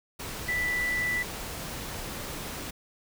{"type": "tone in noise", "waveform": "sine", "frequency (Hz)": 1975.5, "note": "B6", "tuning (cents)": 0, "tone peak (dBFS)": -26, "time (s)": [0.48, 1.23], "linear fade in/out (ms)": 10, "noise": "pink", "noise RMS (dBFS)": -37, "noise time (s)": [0.19, 2.71], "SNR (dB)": 8, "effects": []}